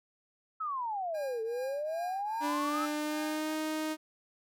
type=exponential two-way sweep; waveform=sine; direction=down then up; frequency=1318.5 to 439 to 1318.5 Hz; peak=-32 dBFS; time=0.6-2.86 s; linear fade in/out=10 ms; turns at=1.42 s
type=tone with tremolo; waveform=25% pulse; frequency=810 Hz; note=G#5; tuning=43 cents flat; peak=-38 dBFS; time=1.14-3.55 s; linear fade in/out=10 ms; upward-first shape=triangle; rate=2.5 Hz; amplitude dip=95%
type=tone with pitch glide; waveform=sawtooth; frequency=293.7 to 311.2 Hz; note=D4 to D#4; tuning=0 to 0 cents; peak=-28 dBFS; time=2.4-3.97 s; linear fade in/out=50 ms; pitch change=+100 cents; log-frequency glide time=2.62-3.53 s
effects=none